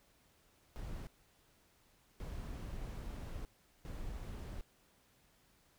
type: noise bursts at uneven times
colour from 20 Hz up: brown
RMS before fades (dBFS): -44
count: 3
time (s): 0.76-1.07 / 2.2-3.45 / 3.85-4.61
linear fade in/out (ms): 0
effects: pink hiss -70 dBFS RMS until 5.78 s

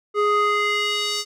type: tone with band-pass filter sweep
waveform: square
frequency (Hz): 415.3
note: G#4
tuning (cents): 0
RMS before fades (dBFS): -21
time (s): 0.14-1.25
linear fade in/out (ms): 50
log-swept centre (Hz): 830 to 5300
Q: 1.8
effects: none

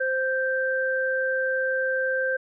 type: tone pair together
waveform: sine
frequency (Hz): 522 / 1568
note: C5 / G6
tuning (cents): -4 / 0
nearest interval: octave + perfect fifth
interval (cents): 1904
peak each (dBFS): -25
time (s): 0-2.37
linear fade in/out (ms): 10
effects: none

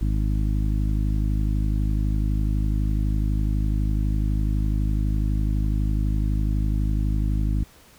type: harmonic tone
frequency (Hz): 52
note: G#1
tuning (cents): +3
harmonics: 1 / 2 / 3 / 4 / 5 / 6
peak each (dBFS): -21 / -27 / -31 / -33 / -35 / -37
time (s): 0.01-7.64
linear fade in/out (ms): 5
effects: pink hiss -52 dBFS RMS until 7.98 s

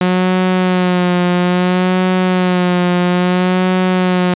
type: tone with vibrato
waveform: sawtooth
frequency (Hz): 181.2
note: F#3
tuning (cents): -36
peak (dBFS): -7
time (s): 0.01-4.34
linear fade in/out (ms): 2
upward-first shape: sine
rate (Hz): 0.6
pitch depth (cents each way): 33
effects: resampled to 8000 Hz

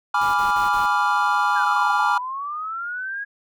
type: chord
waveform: triangle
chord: G# diminished seventh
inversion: none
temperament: equal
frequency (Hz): 830.6 / 987.8 / 1174.7 / 1396.9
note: G#5 / B5 / D6 / F6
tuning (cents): 0 / 0 / 0 / 0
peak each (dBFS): -21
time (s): 0.14-2.18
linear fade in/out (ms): 5
type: noise bursts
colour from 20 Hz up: pink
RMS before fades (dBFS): -38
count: 4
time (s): 0.21-0.862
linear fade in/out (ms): 5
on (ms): 130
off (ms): 44
type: linear two-way sweep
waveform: sine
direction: down then up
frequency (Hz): 1661.2 to 796 to 1661.2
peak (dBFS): -26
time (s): 1.55-3.25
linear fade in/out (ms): 20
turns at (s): 1.9
effects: none

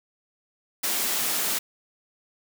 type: high-pass noise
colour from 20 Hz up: white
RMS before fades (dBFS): -26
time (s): 0.83-1.59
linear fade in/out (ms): 10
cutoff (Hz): 170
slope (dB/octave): 24
effects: none

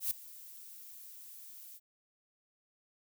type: noise with ADSR envelope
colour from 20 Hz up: violet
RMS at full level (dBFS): -31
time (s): 0-1.8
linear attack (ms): 110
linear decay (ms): 3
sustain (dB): -20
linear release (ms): 44
effects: none

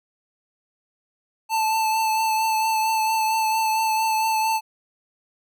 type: tone with vibrato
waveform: square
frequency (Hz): 881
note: A5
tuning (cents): +2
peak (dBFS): -20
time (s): 1.49-4.61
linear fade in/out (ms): 50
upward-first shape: triangle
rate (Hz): 4.4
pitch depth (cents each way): 23
effects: none

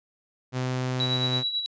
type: tone with pitch glide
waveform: sawtooth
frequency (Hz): 127.8 to 126.99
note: C3 to B2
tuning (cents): -40 to +49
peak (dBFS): -22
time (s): 0.52-1.44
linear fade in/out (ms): 50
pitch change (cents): -11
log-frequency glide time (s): 0.93-1.24
type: tone with tremolo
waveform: sine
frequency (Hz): 3908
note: B7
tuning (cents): -19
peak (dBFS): -23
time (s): 1-1.66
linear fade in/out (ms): 0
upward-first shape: sine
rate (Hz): 9.2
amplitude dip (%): 60
effects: resampled to 16000 Hz

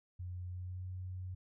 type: tone with pitch glide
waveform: sine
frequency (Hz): 89.8 to 92.01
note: F2 to F#2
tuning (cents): +49 to -9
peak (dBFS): -40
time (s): 0.19-1.35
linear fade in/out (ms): 10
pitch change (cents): +42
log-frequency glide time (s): 0.46-0.86
effects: none

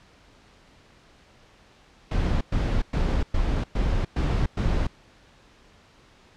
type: noise bursts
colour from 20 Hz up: brown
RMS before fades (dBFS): -23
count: 7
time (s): 2.11-4.87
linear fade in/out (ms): 5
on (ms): 300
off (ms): 110
effects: pink hiss -55 dBFS RMS until 6.36 s + low-pass 5000 Hz 12 dB/octave

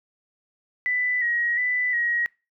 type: tone with vibrato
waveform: sine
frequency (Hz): 1942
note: B6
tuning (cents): -30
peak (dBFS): -21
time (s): 0.86-2.26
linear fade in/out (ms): 0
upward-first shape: square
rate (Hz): 1.4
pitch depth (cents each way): 42
effects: noise-tail reverb RT60 0.3 s tail -24 dB re dry

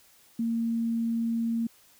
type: tone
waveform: sine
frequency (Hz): 230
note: A#3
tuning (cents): -23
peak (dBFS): -25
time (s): 0.39-1.67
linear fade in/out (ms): 5
effects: white hiss -59 dBFS RMS until 1.99 s

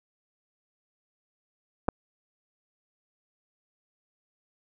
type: clicks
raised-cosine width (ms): 1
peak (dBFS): -24 / -9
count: 2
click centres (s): 1.883 / 1.887
effects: none

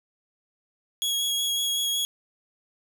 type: tone with vibrato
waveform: sawtooth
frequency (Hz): 3322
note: G#7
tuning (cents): 0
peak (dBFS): -21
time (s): 1.02-2.05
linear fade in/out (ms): 0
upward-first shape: sine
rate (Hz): 5.4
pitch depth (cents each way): 13
effects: none

